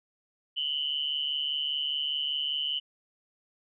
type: tone with amplitude modulation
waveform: sine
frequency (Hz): 2992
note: F#7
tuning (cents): +19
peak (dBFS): -24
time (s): 0.56-2.8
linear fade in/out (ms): 20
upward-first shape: sine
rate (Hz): 145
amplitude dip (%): 85
effects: none